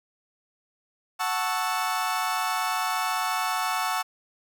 35% pulse chord, F# minor seventh, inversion none, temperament equal, 740 / 880 / 1108.7 / 1318.5 Hz, F#5 / A5 / C#6 / E6, 0 / 0 / 0 / 0 cents, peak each -29 dBFS, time 1.19-4.03 s, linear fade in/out 20 ms, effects none

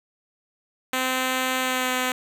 5% pulse tone with pitch glide, 258 to 254.3 Hz, C4 to C4, -24 to -49 cents, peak -11 dBFS, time 0.93-2.12 s, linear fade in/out 2 ms, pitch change -25 cents, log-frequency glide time 1.6-1.91 s, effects none

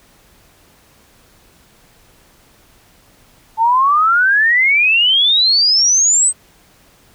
sine exponential sweep, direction up, 873 to 8372 Hz, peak -9 dBFS, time 3.57-6.33 s, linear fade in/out 50 ms, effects pink hiss -50 dBFS RMS until 7.14 s

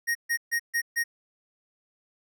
square tone bursts, 1868 Hz, A#6, 3 cents sharp, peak -24 dBFS, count 5, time 0.07-1.04 s, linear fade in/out 20 ms, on 82 ms, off 140 ms, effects none

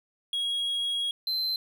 triangle tone pair in turn, 3302 / 4091 Hz, G#7 / C8, -11 / -40 cents, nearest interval major third, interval 371 cents, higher second, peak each -25 / -25 dBFS, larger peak neither, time 0.33-1.11 / 1.27-1.56 s, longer first, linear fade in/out 2 ms, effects none

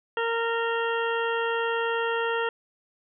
harmonic tone, 461.4 Hz, A#4, 18 cents flat, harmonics 1 / 2 / 3 / 4 / 6 / 7, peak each -27 / -31 / -31 / -33 / -36 / -40 dBFS, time 0.17-2.49 s, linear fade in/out 2 ms, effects none

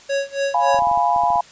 square tone with tremolo, 554.4 Hz, C#5, in tune, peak -18 dBFS, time 0.09-0.8 s, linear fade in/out 10 ms, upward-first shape sine, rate 3.6 Hz, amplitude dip 95%
sine chord, F diminished, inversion none, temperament equal, 698.5 / 830.6 / 987.8 Hz, F5 / Ab5 / Cb6, 0 / 0 / 0 cents, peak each -19 dBFS, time 0.54-1.41 s, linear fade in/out 5 ms
clicks, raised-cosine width 3 ms, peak -25 dBFS, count 10, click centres 0.745 / 0.789 / 0.822 / 0.871 / 0.914 / 0.975 / 1.162 / 1.236 / 1.304 / 1.358 s
effects white hiss -45 dBFS RMS until 1.51 s + resampled to 16000 Hz

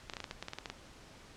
clicks, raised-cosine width 0.2 ms, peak -22 dBFS, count 12, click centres 0.098 / 0.136 / 0.168 / 0.203 / 0.242 / 0.311 / 0.426 / 0.484 / 0.534 / 0.586 / 0.658 / 0.7 s, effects pink hiss -55 dBFS RMS until 1.36 s + low-pass 7000 Hz 12 dB/octave

